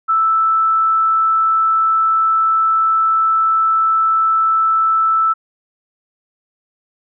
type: tone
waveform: sine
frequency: 1318.5 Hz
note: E6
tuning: in tune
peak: -11 dBFS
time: 0.08-5.34 s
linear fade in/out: 20 ms
effects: none